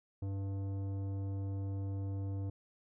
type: tone with tanh clipping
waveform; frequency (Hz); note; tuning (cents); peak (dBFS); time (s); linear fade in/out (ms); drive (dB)
sine; 98; G2; 0; -37; 0.22-2.5; 5; 13
effects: none